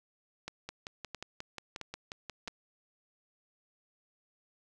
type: two click trains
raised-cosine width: 0.2 ms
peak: -22 / -23 dBFS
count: 4 / 11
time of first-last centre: 0.48-2.48 / 0.69-2.476 s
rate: 1.5 / 5.6 Hz
effects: none